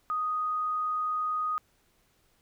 sine tone, 1244.5 Hz, D#6, in tune, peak -27 dBFS, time 0.1-1.58 s, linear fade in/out 0 ms, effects pink hiss -68 dBFS RMS until 2.41 s

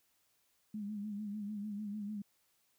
sine tone with vibrato, 207.7 Hz, G#3, in tune, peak -38 dBFS, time 0.74-2.22 s, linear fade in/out 5 ms, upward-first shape sine, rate 6.7 Hz, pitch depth 60 cents each way, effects white hiss -75 dBFS RMS until 2.78 s

